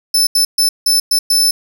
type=tone bursts at uneven times; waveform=sawtooth; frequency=5274 Hz; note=E8; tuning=in tune; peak=-7 dBFS; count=6; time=0.14-0.27 / 0.35-0.45 / 0.58-0.69 / 0.86-1 / 1.11-1.19 / 1.3-1.51 s; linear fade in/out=5 ms; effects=none